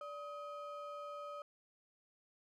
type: ring-modulated tone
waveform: triangle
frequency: 923 Hz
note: A#5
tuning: 17 cents flat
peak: -39 dBFS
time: 0.01-1.42 s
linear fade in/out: 2 ms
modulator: 341 Hz
effects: none